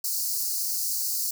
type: high-pass noise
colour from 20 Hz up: white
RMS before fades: -28 dBFS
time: 0.04-1.31 s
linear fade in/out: 5 ms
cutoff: 4300 Hz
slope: 96 dB/octave
effects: none